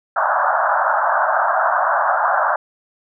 pink band-pass noise, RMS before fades -17 dBFS, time 0.16-2.56 s, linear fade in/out 5 ms, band 600 to 1600 Hz, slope 96 dB/octave, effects none

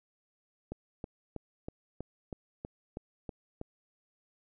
click train, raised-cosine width 2 ms, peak -25 dBFS, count 10, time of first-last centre 0.72-3.614 s, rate 3.11 Hz, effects none

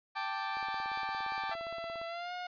30% pulse chord, G suspended second, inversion none, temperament equal, 784 / 880 / 1174.7 Hz, G5 / A5 / D6, 0 / 0 / 0 cents, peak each -36 dBFS, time 0.15-1.55 s, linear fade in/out 20 ms
click train, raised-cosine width 1 ms, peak -36 dBFS, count 26, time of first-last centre 0.57-2.015 s, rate 17.3 Hz
sawtooth tone with pitch glide, 670 to 718.1 Hz, E5 to F5, +28 to +48 cents, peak -34 dBFS, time 1.51-2.47 s, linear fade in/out 5 ms, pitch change +120 cents, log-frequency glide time 2.07-2.33 s
effects resampled to 11025 Hz

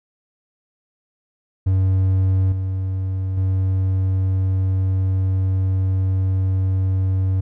triangle tone with level steps, 94.6 Hz, F#2, 39 cents sharp, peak -12 / -18 / -14 dBFS, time 1.66-7.41 s, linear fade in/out 10 ms, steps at 2.52 / 3.37 s, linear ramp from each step 2 ms, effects none

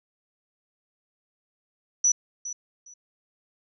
sine tone with echo, 5920 Hz, F#8, in tune, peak -17 dBFS, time 2.04-2.12 s, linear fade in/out 5 ms, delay 410 ms, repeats 2, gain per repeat -14 dB, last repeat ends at 2.94 s, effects none

